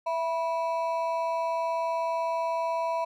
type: ring-modulated tone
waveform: triangle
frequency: 821 Hz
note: G#5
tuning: 20 cents flat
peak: -21 dBFS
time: 0.06-3.05 s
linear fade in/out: 10 ms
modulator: 158 Hz
effects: none